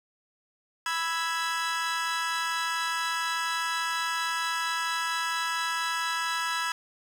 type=chord; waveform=sawtooth; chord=E major; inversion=second; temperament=equal; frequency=987.8 / 1318.5 / 1661.2 Hz; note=B5 / E6 / G#6; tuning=0 / 0 / 0 cents; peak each=-28 dBFS; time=0.86-6.72 s; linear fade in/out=2 ms; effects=low-pass 8000 Hz 12 dB/octave + 8-bit